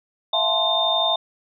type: tone cluster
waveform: sine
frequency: 661 / 713 / 868 / 1047 / 3623 Hz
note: E5 / F5 / A5 / C6 / A7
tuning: +5 / +36 / -24 / +1 / +50 cents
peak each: -24 / -27 / -27 / -29 / -20 dBFS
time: 0.33-1.16 s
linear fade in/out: 5 ms
effects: none